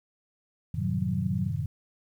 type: chord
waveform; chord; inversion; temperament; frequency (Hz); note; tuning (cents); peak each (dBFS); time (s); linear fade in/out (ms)
sine; F# diminished seventh; none; equal; 92.5 / 110 / 130.81 / 155.56; F#2 / A2 / C3 / Eb3; 0 / 0 / 0 / 0; -33; 0.74-1.66; 5
type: tone with tremolo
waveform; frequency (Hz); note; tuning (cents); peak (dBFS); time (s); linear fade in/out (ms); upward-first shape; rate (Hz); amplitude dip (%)
sine; 185; F#3; 0; -27; 0.78-1.51; 50; sine; 13; 40
effects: 10-bit